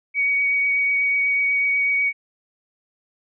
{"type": "tone with vibrato", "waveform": "sine", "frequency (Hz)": 2250, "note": "C#7", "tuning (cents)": 25, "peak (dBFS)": -17, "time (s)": [0.14, 2.13], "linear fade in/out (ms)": 50, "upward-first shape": "sine", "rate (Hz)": 8.1, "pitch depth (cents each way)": 12, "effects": []}